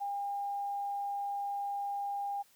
sine tone, 805 Hz, G5, 46 cents sharp, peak -33 dBFS, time 0-2.43 s, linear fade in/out 20 ms, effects white hiss -65 dBFS RMS until 2.55 s + high-pass 100 Hz 12 dB/octave

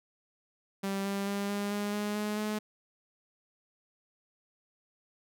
sawtooth tone with pitch steps, 196 / 198.28 / 200.6 / 202.9 / 205.3 / 207.7 / 210.1 / 212.5 Hz, G3 / G3 / G3 / G#3 / G#3 / G#3 / G#3 / G#3, 0 / +20 / +40 / -40 / -20 / 0 / +20 / +40 cents, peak -27 dBFS, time 0.83-2.59 s, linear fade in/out 10 ms, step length 220 ms, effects none

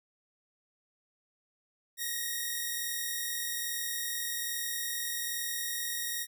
5% pulse tone pair together, 1858.8 / 1900 Hz, A#6 / A#6, -5 / +33 cents, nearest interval unison, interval 38 cents, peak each -25 dBFS, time 1.97-6.27 s, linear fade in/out 50 ms, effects none

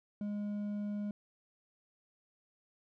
triangle tone with hard clipping, 206.2 Hz, G#3, 12 cents flat, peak -36 dBFS, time 0.21-1.11 s, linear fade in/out 2 ms, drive 7 dB, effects none

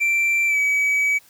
triangle tone with pitch glide, 2349 to 2279 Hz, D7 to C#7, 0 to +47 cents, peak -15 dBFS, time 0-1.19 s, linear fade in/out 20 ms, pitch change -53 cents, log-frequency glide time 0.47-0.58 s, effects white hiss -53 dBFS RMS until 1.29 s

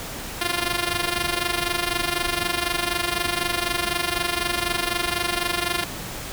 5% pulse tone with amplitude modulation, 349.2 Hz, F4, in tune, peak -8 dBFS, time 0.41-5.84 s, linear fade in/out 5 ms, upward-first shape sine, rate 24 Hz, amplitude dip 80%, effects pink hiss -33 dBFS RMS until 6.32 s

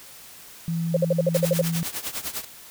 sine tone, 166.4 Hz, E3, 17 cents sharp, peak -23 dBFS, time 0.68-1.83 s, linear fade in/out 0 ms
sine tone bursts, 533 Hz, C5, 32 cents sharp, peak -16 dBFS, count 9, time 0.94-1.615 s, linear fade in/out 5 ms, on 27 ms, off 54 ms
white noise with tremolo, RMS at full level -28 dBFS, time 1.34-2.45 s, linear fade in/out 5 ms, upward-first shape triangle, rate 9.9 Hz, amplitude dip 95%
effects white hiss -45 dBFS RMS until 2.7 s

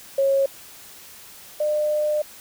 sine tone pair in turn, 547 / 602.4 Hz, C#5 / D5, -23 / +44 cents, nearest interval major second, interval 167 cents, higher second, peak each -16 / -19 dBFS, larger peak first, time 0.18-0.46 / 1.6-2.22 s, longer second, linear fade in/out 5 ms, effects white hiss -44 dBFS RMS until 2.4 s

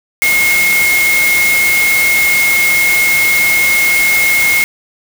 sine tone in noise, 2157 Hz, C#7, 48 cents flat, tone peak -9 dBFS, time 0.22-4.64 s, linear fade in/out 0 ms, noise white, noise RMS -17 dBFS, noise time 0.22-4.64 s, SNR +5 dB, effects none

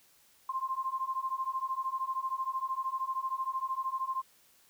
sine beating tone pair, 1046.5 / 1059.5 Hz, C6 / C6, 0 / +21 cents, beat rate 13 Hz, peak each -35 / -34 dBFS, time 0.49-4.22 s, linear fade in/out 5 ms, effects white hiss -64 dBFS RMS until 4.69 s

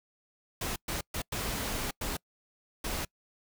pink noise bursts at uneven times, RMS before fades -34 dBFS, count 6, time 0.61-0.76 / 0.88-1.01 / 1.14-1.22 / 1.32-1.91 / 2.01-2.17 / 2.84-3.05 s, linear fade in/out 5 ms, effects noise-tail reverb RT60 0.1 s tail -26 dB re dry

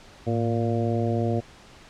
harmonic tone with a mistuned harmonic, 116.54 Hz, A#2, in tune, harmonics 1 / 2 / 3 / 4 / 5 / 6, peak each -25 / -28 / -30 / -31 / -32 / -33 dBFS, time 0.26-1.41 s, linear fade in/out 20 ms, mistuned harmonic 1, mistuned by -97 cents, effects pink hiss -49 dBFS RMS until 1.89 s + low-pass 6000 Hz 12 dB/octave

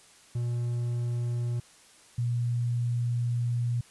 triangle / sine tone pair in turn, 120 / 120 Hz, B2 / B2, -49 / -49 cents, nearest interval unison, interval 0 cents, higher neither, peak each -25 / -25 dBFS, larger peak neither, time 0.35-1.6 / 2.18-3.81 s, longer second, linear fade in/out 5 ms, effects white hiss -56 dBFS RMS until 3.9 s + resampled to 24000 Hz

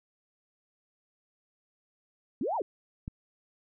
sine linear two-way sweep, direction up then down, 196 to 976 to 316 Hz, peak -28 dBFS, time 2.41-2.62 s, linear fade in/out 2 ms, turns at 2.56 s
click, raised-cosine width 5 ms, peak -24 dBFS, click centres 3.079 s
effects none

